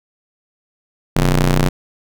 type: ring-modulated tone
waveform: sawtooth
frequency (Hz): 90.5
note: F#2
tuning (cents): -38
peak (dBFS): -5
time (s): 1.16-1.69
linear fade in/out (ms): 5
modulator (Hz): 61.1
effects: none